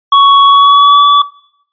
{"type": "tone with pitch glide", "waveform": "square", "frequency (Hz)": [1116, 1147.4], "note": ["C#6", "D6"], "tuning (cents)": [11, -41], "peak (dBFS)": -3, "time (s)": [0.12, 1.22], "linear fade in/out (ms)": 5, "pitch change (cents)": 48, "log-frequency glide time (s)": [0.44, 1], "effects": ["noise-tail reverb RT60 0.7 s tail -21 dB re dry", "resampled to 11025 Hz"]}